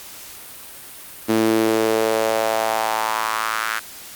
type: tone with high-pass filter sweep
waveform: sawtooth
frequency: 110.9 Hz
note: A2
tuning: 14 cents sharp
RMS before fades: -20 dBFS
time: 1.28-3.8 s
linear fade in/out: 20 ms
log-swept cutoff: 280 to 1500 Hz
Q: 3.1
effects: white hiss -38 dBFS RMS until 4.15 s + Opus 48 kbps